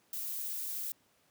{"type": "noise", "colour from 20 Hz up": "violet", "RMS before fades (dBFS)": -38, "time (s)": [0.13, 0.92], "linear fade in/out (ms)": 2, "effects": ["pink hiss -69 dBFS RMS until 1.3 s", "high-pass 150 Hz 12 dB/octave"]}